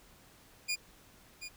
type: tone with echo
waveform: 20% pulse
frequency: 2431 Hz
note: D#7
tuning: 41 cents flat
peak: -26 dBFS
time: 0.68-0.76 s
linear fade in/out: 20 ms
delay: 730 ms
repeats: 1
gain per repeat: -10 dB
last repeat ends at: 1.49 s
effects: pink hiss -60 dBFS RMS until 1.56 s